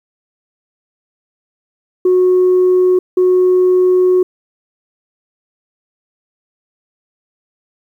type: tone bursts at uneven times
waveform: sine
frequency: 366.2 Hz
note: F#4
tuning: 18 cents flat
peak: -6 dBFS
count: 2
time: 2.05-2.99 / 3.17-4.23 s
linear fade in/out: 5 ms
effects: tanh soft clip ceiling -5 dBFS + 8-bit